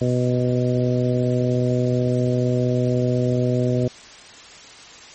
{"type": "harmonic tone", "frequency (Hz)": 124.4, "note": "B2", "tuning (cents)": 13, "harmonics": [1, 2, 3, 4, 5], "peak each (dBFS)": [-20, -23, -25, -26, -27], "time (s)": [0.01, 3.88], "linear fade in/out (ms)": 5, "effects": ["white hiss -42 dBFS RMS until 5.14 s", "MP3 32 kbps"]}